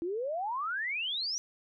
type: exponential sweep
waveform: sine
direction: up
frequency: 325.7 to 5920 Hz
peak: -31 dBFS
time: 0.02-1.38 s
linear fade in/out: 0 ms
effects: none